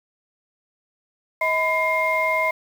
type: tone cluster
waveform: sine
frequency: 638 / 1003 / 2122 Hz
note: D#5 / B5 / C7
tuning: +43 / +26 / +24 cents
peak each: -23 / -23 / -21 dBFS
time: 1.41-2.51 s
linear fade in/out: 5 ms
effects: tanh soft clip ceiling -10 dBFS + 7-bit